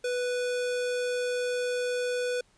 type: tone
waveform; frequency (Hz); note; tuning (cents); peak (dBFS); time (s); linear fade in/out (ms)
square; 493.9; B4; 0; -28; 0.04-2.41; 5
effects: pink hiss -65 dBFS RMS until 2.57 s + resampled to 22050 Hz